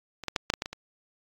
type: clicks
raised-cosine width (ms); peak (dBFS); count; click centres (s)
0.2; -22 / -12 / -8 / -6 / -9 / -13 / -17 / -20; 8; 0.237 / 0.283 / 0.362 / 0.501 / 0.538 / 0.621 / 0.659 / 0.73
effects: AAC 64 kbps